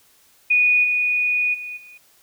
sine tone with level steps, 2468 Hz, D#7, 15 cents flat, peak -13 / -17 / -29 / -41 dBFS, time 0.5-1.98 s, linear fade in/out 10 ms, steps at 0.83 / 1.53 / 1.76 s, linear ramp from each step 20 ms, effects white hiss -56 dBFS RMS until 2.22 s

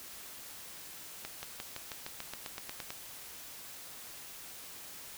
accelerating click train, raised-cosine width 0.2 ms, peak -22 dBFS, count 13, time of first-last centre 1.25-2.905 s, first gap 180 ms, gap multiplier 0.95, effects white hiss -48 dBFS RMS until 5.17 s

